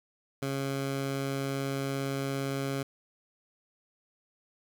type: tone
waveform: 15% pulse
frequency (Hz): 137.1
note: C#3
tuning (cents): -19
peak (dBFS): -24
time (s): 0.42-2.83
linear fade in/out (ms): 5
effects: none